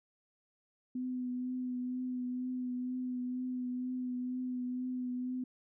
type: tone with vibrato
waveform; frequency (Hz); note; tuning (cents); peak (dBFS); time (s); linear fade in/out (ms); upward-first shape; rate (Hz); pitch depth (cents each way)
sine; 251.3; B3; +30; -34; 0.95-5.44; 5; triangle; 2.1; 23
effects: none